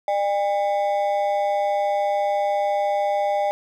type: ring-modulated tone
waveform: triangle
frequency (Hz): 704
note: F5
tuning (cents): +14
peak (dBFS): -14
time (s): 0.08-3.51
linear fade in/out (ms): 0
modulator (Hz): 103
effects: none